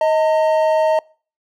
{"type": "tone pair together", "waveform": "triangle", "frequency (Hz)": [628.8, 907], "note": ["D#5", "A#5"], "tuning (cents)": [18, -48], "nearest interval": "tritone", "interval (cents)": 634, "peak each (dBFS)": [-12, -17], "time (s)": [0.01, 0.99], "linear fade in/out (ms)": 2, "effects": ["noise-tail reverb RT60 0.4 s tail -25 dB re dry"]}